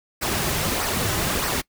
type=noise with flanger; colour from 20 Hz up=pink; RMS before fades=-24 dBFS; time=0.21-1.62 s; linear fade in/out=20 ms; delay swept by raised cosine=0.28 to 4.38 ms; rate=1.6 Hz; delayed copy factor=-0.5; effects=noise-tail reverb RT60 0.1 s tail -22 dB re dry